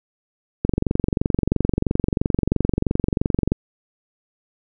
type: click train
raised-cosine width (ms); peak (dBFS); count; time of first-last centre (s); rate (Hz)
3; -5; 67; 0.65-3.52; 23
effects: none